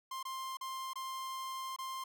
45% pulse tone with dropouts, 1052 Hz, C6, 9 cents sharp, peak -39 dBFS, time 0.11-2.04 s, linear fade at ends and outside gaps 5 ms, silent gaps 0.229-0.251 / 0.571-0.61 / 0.934-0.956 / 1.763-1.786 s, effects none

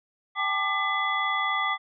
sine tone cluster, 783 / 867 / 1189 / 2014 / 3393 Hz, G5 / A5 / D6 / B6 / G#7, -2 / -26 / +21 / +33 / +36 cents, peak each -33 / -34 / -27 / -28 / -34 dBFS, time 0.35-1.78 s, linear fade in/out 50 ms, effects none

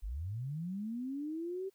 sine linear sweep, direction up, 41.57 to 392 Hz, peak -36 dBFS, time 0.02-1.7 s, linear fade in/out 20 ms, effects white hiss -75 dBFS RMS until 1.74 s

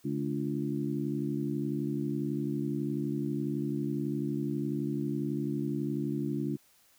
harmonic tone with a mistuned harmonic, 72 Hz, D2, 34 cents flat, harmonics 2 / 3 / 4 / 5, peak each -35 / -35 / -34 / -37 dBFS, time 0.04-6.57 s, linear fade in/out 20 ms, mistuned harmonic 5, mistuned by -67 cents, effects white hiss -64 dBFS RMS until 6.98 s

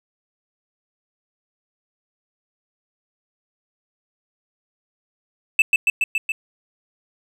triangle tone with echo, 2637 Hz, E7, in tune, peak -8 dBFS, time 5.59-5.62 s, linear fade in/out 2 ms, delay 140 ms, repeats 5, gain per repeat -2 dB, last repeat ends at 6.32 s, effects none

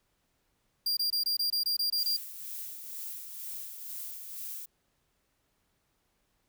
45% pulse tone bursts, 4774 Hz, D8, 28 cents sharp, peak -26 dBFS, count 10, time 0.86-2.167 s, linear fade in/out 5 ms, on 110 ms, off 23 ms
violet noise with tremolo, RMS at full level -39 dBFS, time 1.97-4.66 s, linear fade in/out 10 ms, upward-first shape sine, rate 2.1 Hz, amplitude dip 45%
effects pink hiss -75 dBFS RMS until 6.48 s

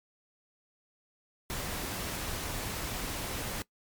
pink noise, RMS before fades -36 dBFS, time 1.5-3.62 s, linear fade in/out 0 ms, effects noise-tail reverb RT60 0.1 s tail -21 dB re dry + MP3 96 kbps

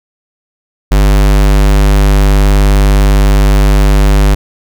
square tone, 49.79 Hz, G1, 28 cents sharp, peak -5 dBFS, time 0.91-4.35 s, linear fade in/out 10 ms, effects none

